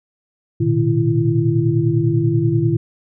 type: tone cluster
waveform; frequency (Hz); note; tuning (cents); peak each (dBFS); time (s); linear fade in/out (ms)
sine; 114.2 / 124.4 / 153.5 / 336.9; A#2 / B2 / D#3 / E4; -35 / +13 / -23 / +38; -19; 0.6-2.77; 10
effects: none